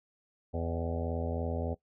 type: harmonic tone with a mistuned harmonic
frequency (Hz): 83.4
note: E2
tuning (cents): +21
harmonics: 1 / 2 / 3 / 4 / 5 / 6 / 7 / 8 / 9 / 10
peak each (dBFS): -34 / -42 / -39 / -50 / -41 / -40 / -41 / -45 / -44 / -53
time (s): 0.53-1.75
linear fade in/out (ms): 20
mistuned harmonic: 8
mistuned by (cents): -68
effects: noise-tail reverb RT60 0.1 s tail -18 dB re dry